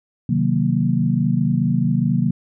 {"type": "chord", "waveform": "sine", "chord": "C half-diminished seventh", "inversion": "none", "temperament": "equal", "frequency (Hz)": [130.81, 155.56, 185, 233.1], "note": ["C3", "Eb3", "Gb3", "Bb3"], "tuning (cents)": [0, 0, 0, 0], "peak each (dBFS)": -21, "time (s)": [0.29, 2.31], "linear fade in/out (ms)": 5, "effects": []}